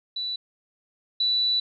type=tone pair in turn; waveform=sine; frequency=3960 / 3960 Hz; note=B7 / B7; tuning=+4 / +4 cents; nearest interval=unison; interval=0 cents; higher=neither; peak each=-27 / -20 dBFS; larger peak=second; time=0.16-0.36 / 1.2-1.6 s; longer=second; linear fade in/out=5 ms; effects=none